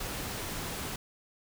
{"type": "noise", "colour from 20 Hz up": "pink", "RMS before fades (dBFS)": -37, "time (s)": [0, 0.96], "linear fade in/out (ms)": 5, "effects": []}